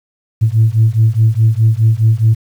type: beating tone pair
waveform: sine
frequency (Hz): 109 / 113.8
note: A2 / A#2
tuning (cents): -16 / -41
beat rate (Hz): 4.8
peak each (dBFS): -10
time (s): 0.41-2.35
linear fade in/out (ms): 20
effects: tanh soft clip ceiling -2 dBFS + 7-bit